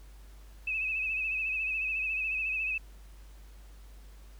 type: tone with vibrato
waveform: sine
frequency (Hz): 2579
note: E7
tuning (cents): -39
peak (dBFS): -29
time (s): 0.67-2.78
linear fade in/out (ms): 5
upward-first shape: sine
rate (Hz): 14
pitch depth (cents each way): 54
effects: added 50 Hz sine -48 dBFS peak until 4.39 s + pink hiss -61 dBFS RMS until 4.39 s